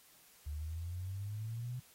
sine exponential sweep, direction up, 72.2 to 127.8 Hz, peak -38 dBFS, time 0.46-1.8 s, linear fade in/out 10 ms, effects white hiss -63 dBFS RMS until 1.94 s + AAC 48 kbps

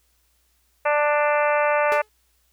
harmonic tone, 295.4 Hz, D4, 10 cents sharp, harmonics 2 / 3 / 4 / 5 / 6 / 7 / 8 / 9, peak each -20 / -24 / -26 / -28 / -30 / -31 / -32 / -33 dBFS, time 0.85-2.02 s, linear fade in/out 10 ms
sawtooth tone with exponential decay, 427.3 Hz, G#4, 49 cents sharp, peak -21 dBFS, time 1.92-2.09 s, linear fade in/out 0 ms, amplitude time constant 35 ms
effects added 60 Hz sine -66 dBFS peak until 2.52 s + white hiss -66 dBFS RMS until 2.52 s

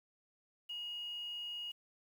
sine tone with quantisation, 2875 Hz, F7, 50 cents sharp, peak -40 dBFS, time 0.69-1.72 s, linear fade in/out 10 ms, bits 10, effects none

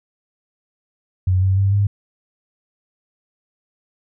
sine tone with pitch steps, 92.5 / 95.27 / 98.11 / 101.05 Hz, F#2 / G2 / G2 / G#2, 0 / -49 / +2 / -47 cents, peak -13 dBFS, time 1.27-1.87 s, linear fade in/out 5 ms, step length 150 ms, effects none

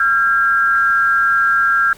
sine tone pair together, 1371.3 / 1616 Hz, F6 / G#6, -32 / -48 cents, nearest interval minor third, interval 284 cents, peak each -14 dBFS, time 0-1.93 s, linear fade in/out 2 ms, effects pink hiss -43 dBFS RMS until 1.97 s + Opus 32 kbps

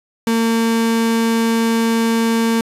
35% pulse tone, 227.9 Hz, A#3, 39 cents flat, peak -12 dBFS, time 0.27-2.61 s, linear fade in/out 2 ms, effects resampled to 32000 Hz + 8-bit

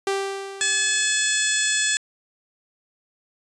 sawtooth tone with exponential decay, 392 Hz, G4, in tune, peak -16 dBFS, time 0.07-1.41 s, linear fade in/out 2 ms, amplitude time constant 290 ms
harmonic tone, 857 Hz, A5, 46 cents flat, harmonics 2 / 3 / 4 / 5 / 6 / 7 / 8 / 9 / 10, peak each -24 / -30 / -27 / -32 / -33 / -35 / -30 / -25 / -31 dBFS, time 0.61-1.97 s, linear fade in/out 0 ms
effects resampled to 22050 Hz

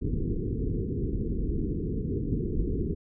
pink low-pass noise, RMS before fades -29 dBFS, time 0.01-2.95 s, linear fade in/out 20 ms, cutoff 450 Hz, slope 96 dB/octave, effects none

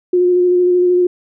sine tone with vibrato, 358.3 Hz, F4, 44 cents sharp, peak -9 dBFS, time 0.13-1.07 s, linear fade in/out 5 ms, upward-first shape square, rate 13 Hz, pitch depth 13 cents each way, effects none

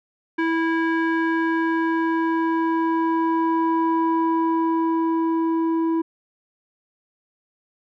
square tone with low-pass filter sweep, 327.6 Hz, E4, 11 cents flat, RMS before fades -21 dBFS, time 0.38-6.02 s, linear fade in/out 10 ms, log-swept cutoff 1900 to 700 Hz, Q 2.7, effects none

